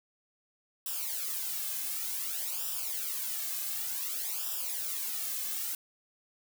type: noise with flanger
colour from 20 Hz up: blue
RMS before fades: -35 dBFS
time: 0.86-5.75 s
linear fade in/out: 2 ms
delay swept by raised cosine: 0.46 to 2.16 ms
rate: 0.55 Hz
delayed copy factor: -0.85
effects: none